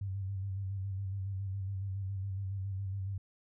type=tone with vibrato; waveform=sine; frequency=97 Hz; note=G2; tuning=18 cents flat; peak=-34 dBFS; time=0.01-3.18 s; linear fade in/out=5 ms; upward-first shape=square; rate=7.2 Hz; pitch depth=38 cents each way; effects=none